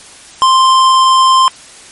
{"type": "tone with tanh clipping", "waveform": "sine", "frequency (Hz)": 1046.5, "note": "C6", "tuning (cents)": 0, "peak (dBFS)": -7, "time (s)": [0.42, 1.48], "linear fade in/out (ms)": 0, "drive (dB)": 18, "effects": ["white hiss -36 dBFS RMS until 1.91 s", "MP3 48 kbps"]}